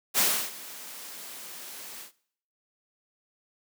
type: noise with ADSR envelope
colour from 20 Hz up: white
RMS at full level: -22 dBFS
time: 0.14-2.12 s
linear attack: 43 ms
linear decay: 320 ms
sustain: -20 dB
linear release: 110 ms
effects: noise-tail reverb RT60 0.6 s tail -20 dB re dry + high-pass 200 Hz 12 dB/octave